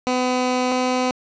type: tone pair in turn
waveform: 15% pulse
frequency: 252.2 / 253.5 Hz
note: B3 / B3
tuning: +36 / +45 cents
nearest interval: unison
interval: 9 cents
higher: second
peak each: -12 dBFS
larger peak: neither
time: 0.07-0.72 / 0.72-1.11 s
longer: first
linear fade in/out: 0 ms
effects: resampled to 16000 Hz + 9-bit